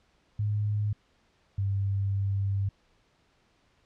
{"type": "tone pair in turn", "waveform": "sine", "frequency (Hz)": [104.5, 98.63], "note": ["G#2", "G2"], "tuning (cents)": [11, 11], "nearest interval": "minor second", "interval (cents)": 100, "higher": "first", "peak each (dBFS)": -25, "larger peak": "neither", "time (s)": [[0.39, 0.93], [1.58, 2.69]], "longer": "second", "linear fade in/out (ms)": 5, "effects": ["pink hiss -67 dBFS RMS until 3.85 s", "low-pass 5000 Hz 12 dB/octave"]}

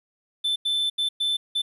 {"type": "tone bursts at uneven times", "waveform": "triangle", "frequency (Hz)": 3529, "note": "A7", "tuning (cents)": 4, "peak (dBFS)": -20, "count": 5, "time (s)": [[0.44, 0.56], [0.65, 0.9], [0.98, 1.09], [1.2, 1.37], [1.55, 1.62]], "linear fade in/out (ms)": 10, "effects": ["resampled to 32000 Hz", "10-bit"]}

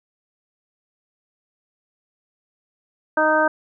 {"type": "harmonic tone", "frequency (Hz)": 310, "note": "D#4", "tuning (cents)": -6, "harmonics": [1, 2, 3, 4, 5], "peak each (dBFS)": [-25, -19, -21, -24, -20], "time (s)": [3.17, 3.48], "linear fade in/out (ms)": 5, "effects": []}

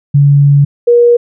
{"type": "tone pair in turn", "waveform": "sine", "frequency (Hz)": [142.3, 477.5], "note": ["C#3", "A#4"], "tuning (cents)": [46, 42], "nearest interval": "octave + major sixth", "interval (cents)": 2096, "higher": "second", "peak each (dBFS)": -3, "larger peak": "neither", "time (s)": [[0.14, 0.65], [0.87, 1.17]], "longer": "first", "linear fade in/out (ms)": 10, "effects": []}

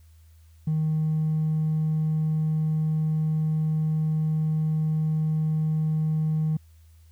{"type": "tone with hard clipping", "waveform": "sine", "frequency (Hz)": 156.2, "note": "D#3", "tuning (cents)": 7, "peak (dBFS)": -22, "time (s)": [0.67, 6.57], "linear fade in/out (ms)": 5, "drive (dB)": 1, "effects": ["added 80 Hz sine -50 dBFS peak until 7.11 s", "white hiss -66 dBFS RMS until 7.11 s"]}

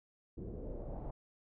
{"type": "noise with low-pass filter sweep", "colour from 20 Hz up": "brown", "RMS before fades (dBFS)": -43, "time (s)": [0.37, 1.11], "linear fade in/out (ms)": 10, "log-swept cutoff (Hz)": [370, 790], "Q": 3.1, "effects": []}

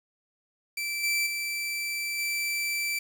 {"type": "tone with level steps", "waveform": "sawtooth", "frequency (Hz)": 2332, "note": "D7", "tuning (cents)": -13, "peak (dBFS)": [-26, -21, -26, -24], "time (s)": [0.77, 2.99], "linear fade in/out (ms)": 5, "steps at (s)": [1.03, 1.26, 2.18], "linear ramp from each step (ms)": 10, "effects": ["8-bit"]}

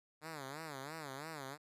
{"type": "tone with vibrato", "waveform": "5% pulse", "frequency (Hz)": 146.83, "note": "D3", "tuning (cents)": 0, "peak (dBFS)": -33, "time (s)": [0.21, 1.58], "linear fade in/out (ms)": 50, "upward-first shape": "sine", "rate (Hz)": 3, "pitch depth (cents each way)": 180, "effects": ["resampled to 32000 Hz"]}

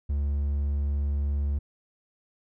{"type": "tone", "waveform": "triangle", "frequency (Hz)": 71.4, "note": "D2", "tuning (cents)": -48, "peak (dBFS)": -22, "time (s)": [0.09, 1.59], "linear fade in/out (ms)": 10, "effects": []}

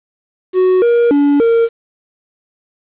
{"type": "tone with pitch steps", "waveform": "triangle", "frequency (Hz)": [370.1, 472.7, 286.5, 461.2], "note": ["F#4", "A#4", "D4", "A#4"], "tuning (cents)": [0, 24, -43, -19], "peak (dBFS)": -6, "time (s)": [0.53, 1.69], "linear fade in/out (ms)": 50, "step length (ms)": 290, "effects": ["resampled to 8000 Hz", "7-bit"]}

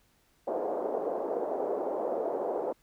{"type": "band-pass noise", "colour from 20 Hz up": "pink", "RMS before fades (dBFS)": -32, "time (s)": [0.47, 2.73], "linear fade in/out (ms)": 10, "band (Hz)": [400, 690], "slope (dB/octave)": 24, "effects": ["pink hiss -68 dBFS RMS until 2.82 s"]}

